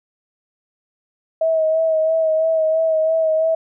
sine tone with vibrato, 640 Hz, D#5, 49 cents sharp, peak -14 dBFS, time 1.41-3.55 s, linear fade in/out 5 ms, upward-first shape sine, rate 3 Hz, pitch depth 27 cents each way, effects none

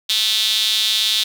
sawtooth tone with high-pass filter, 217.9 Hz, A3, 17 cents flat, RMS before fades -18 dBFS, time 0.09-1.24 s, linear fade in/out 10 ms, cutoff 3600 Hz, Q 5.9, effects none

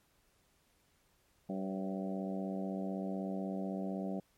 harmonic tone with a mistuned harmonic, 96 Hz, G2, 36 cents flat, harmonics 2 / 3 / 4 / 5 / 6 / 7 / 8, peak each -37 / -43 / -46 / -48 / -46 / -46 / -51 dBFS, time 1.49-4.2 s, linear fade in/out 5 ms, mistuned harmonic 5, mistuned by +53 cents, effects pink hiss -72 dBFS RMS until 4.37 s + MP3 64 kbps

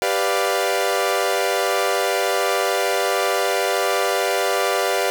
sawtooth chord, G dominant seventh, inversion none, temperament equal, 392 / 493.9 / 587.3 / 698.5 Hz, G4 / B4 / D5 / F5, 0 / 0 / 0 / 0 cents, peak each -20 dBFS, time 0.02-5.1 s, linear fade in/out 0 ms, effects none

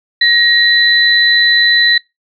sine tone pair together, 1887 / 3998 Hz, A#6 / B7, +21 / +20 cents, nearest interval octave + minor second, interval 1299 cents, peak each -10 dBFS, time 0.21-1.98 s, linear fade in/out 5 ms, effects noise-tail reverb RT60 0.2 s tail -23 dB re dry

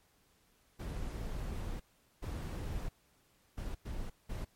brown noise bursts at uneven times, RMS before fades -39 dBFS, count 5, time 0.79-1.8 / 2.22-2.89 / 3.57-3.75 / 3.85-4.1 / 4.29-4.45 s, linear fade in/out 10 ms, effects pink hiss -70 dBFS RMS until 4.55 s + MP3 64 kbps

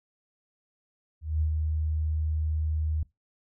sine tone with ADSR envelope, 77.78 Hz, D#2, in tune, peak -22 dBFS, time 1.21-3.03 s, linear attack 200 ms, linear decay 90 ms, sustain -3 dB, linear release 3 ms, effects noise-tail reverb RT60 0.2 s tail -22 dB re dry

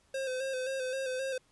square tone with vibrato, 523.3 Hz, C5, in tune, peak -33 dBFS, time 0.14-1.38 s, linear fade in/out 5 ms, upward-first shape square, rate 3.8 Hz, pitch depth 38 cents each way, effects pink hiss -68 dBFS RMS until 1.51 s + resampled to 24000 Hz

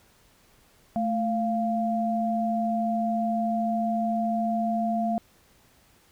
sine tone pair together, 220 / 693.8 Hz, A3 / F5, 0 / -12 cents, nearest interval octave + minor sixth, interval 1988 cents, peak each -26 dBFS, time 0.96-5.18 s, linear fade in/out 0 ms, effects pink hiss -60 dBFS RMS until 6.11 s

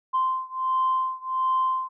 sine beating tone pair, 1040 / 1041.4 Hz, C6 / C6, -11 / -8 cents, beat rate 1.4 Hz, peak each -24 / -25 dBFS, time 0.13-1.89 s, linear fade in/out 20 ms, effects tanh soft clip ceiling -15 dBFS

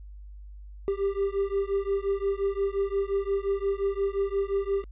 triangle beating tone pair, 392.6 / 398.3 Hz, G4 / G4, +3 / +28 cents, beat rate 5.7 Hz, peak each -26 dBFS, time 0.88-4.84 s, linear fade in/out 0 ms, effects added 50 Hz sine -41 dBFS peak until 4.91 s + resampled to 8000 Hz

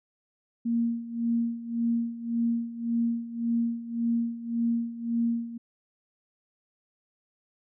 sine tone with tremolo, 233.1 Hz, A#3, in tune, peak -22 dBFS, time 0.65-5.58 s, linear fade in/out 10 ms, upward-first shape sine, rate 1.8 Hz, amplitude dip 80%, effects none

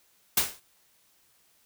white noise with exponential decay, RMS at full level -19 dBFS, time 0.37-0.6 s, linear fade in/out 5 ms, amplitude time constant 50 ms, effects white hiss -65 dBFS RMS until 1.65 s

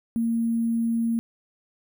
sine tone with sample-and-hold, 230 Hz, A#3, 23 cents flat, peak -21 dBFS, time 0.16-1.19 s, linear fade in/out 0 ms, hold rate 11025 Hz, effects none

